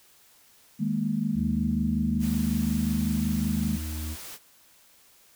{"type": "chord", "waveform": "sine", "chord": "D# suspended fourth", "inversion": "none", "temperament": "equal with one note detuned", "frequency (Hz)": [157.74, 207.7, 233.1], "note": ["D#3", "G#3", "A#3"], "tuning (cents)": [24, 0, 0], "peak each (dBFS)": [-31, -27, -29], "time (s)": [0.79, 3.78], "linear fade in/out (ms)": 20}
{"type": "harmonic tone", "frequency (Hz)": 77.78, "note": "D#2", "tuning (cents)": 0, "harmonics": [1, 3, 4], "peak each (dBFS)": [-31, -41, -43], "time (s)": [1.34, 4.17], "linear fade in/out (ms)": 50}
{"type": "noise", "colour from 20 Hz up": "white", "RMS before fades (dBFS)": -41, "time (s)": [2.19, 4.39], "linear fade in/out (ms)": 50}
{"effects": ["white hiss -58 dBFS RMS until 5.35 s"]}